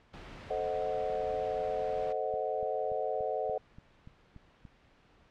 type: noise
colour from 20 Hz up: pink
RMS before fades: -47 dBFS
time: 0.13-2.13 s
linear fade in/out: 10 ms
type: chord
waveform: sine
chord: A diminished seventh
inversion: none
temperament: equal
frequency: 440 / 523.3 / 622.3 / 740 Hz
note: A4 / C5 / Eb5 / Gb5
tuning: 0 / 0 / 0 / 0 cents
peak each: -36 dBFS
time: 0.5-3.58 s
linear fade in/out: 5 ms
type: click train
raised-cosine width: 5 ms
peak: -37 dBFS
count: 9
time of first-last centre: 2.34-4.652 s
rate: 3.46 Hz
effects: pink hiss -63 dBFS RMS until 5.3 s + low-pass 3000 Hz 12 dB/octave